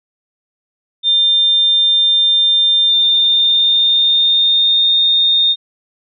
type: tone with pitch glide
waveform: sine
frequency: 3600 to 3663 Hz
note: A7 to A#7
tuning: +39 to -31 cents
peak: -9 dBFS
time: 1.03-5.56 s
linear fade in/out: 50 ms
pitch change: +30 cents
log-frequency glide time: 2.83-4.98 s
effects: none